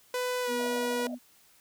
sawtooth tone with pitch glide, 498.7 to 484.8 Hz, B4 to B4, +17 to -32 cents, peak -25 dBFS, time 0.14-1.07 s, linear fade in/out 2 ms, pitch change -49 cents, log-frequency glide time 0.42-0.51 s
sine tone, 246.9 Hz, B3, in tune, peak -34 dBFS, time 0.47-1.19 s, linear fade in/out 50 ms
white band-pass noise, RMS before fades -44 dBFS, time 0.59-1.15 s, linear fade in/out 5 ms, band 580 to 700 Hz, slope 96 dB/octave
effects white hiss -61 dBFS RMS until 1.6 s

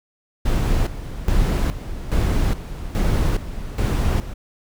brown noise with tremolo, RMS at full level -18 dBFS, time 0.45-4.34 s, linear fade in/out 10 ms, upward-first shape square, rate 1.2 Hz, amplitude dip 75%, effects none

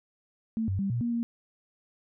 sine tone with pitch steps, 223.4 / 96.1 / 196.7 / 119.3 / 236.5 / 234 Hz, A3 / G2 / G3 / A#2 / A#3 / A#3, +27 / -34 / +6 / +41 / +25 / +7 cents, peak -26 dBFS, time 0.57-1.23 s, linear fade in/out 0 ms, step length 110 ms, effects none

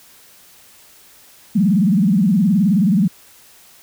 sine tone with vibrato, 195.2 Hz, G3, 7 cents flat, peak -11 dBFS, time 1.55-3.08 s, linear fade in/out 10 ms, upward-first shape sine, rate 19 Hz, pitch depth 240 cents each way, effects white hiss -47 dBFS RMS until 3.82 s

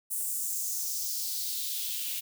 blue noise with high-pass filter sweep, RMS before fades -33 dBFS, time 0.1-2.21 s, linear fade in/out 20 ms, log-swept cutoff 9100 to 2700 Hz, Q 2.4, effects none

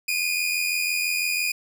sawtooth tone pair together, 2425 / 2511 Hz, D#7 / D#7, -45 / +15 cents, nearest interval minor second, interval 60 cents, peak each -21 / -24 dBFS, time 0.08-1.52 s, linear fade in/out 5 ms, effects none

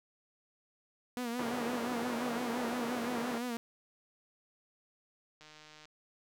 sawtooth tone with vibrato, 240.4 Hz, B3, 46 cents flat, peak -31 dBFS, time 1.17-3.57 s, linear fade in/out 0 ms, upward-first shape sine, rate 5.8 Hz, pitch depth 70 cents each way
pink band-pass noise, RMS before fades -40 dBFS, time 1.39-3.38 s, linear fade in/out 2 ms, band 290 to 1400 Hz, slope 12 dB/octave
click train, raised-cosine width 0.2 ms, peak -37 dBFS, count 69, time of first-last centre 5.41-5.854 s, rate 153 Hz
effects none

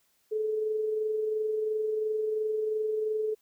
sine tone with amplitude modulation, 432.2 Hz, A4, 31 cents flat, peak -25 dBFS, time 0.31-3.35 s, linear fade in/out 20 ms, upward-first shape sine, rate 22.9 Hz, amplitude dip 35%, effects white hiss -70 dBFS RMS until 3.41 s

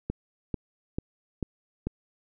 click train, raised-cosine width 3 ms, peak -16 dBFS, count 5, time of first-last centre 0.1-1.87 s, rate 2.26 Hz, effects none

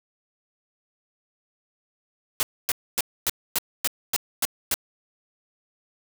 white noise bursts, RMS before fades -23 dBFS, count 9, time 2.4-4.741 s, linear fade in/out 0 ms, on 29 ms, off 260 ms, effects none

